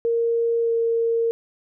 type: tone with pitch glide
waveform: sine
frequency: 464.2 to 460.2 Hz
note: A#4 to A#4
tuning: -7 to -22 cents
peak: -18 dBFS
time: 0.05-1.31 s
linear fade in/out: 0 ms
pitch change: -15 cents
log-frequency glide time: 0.61-0.71 s
effects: none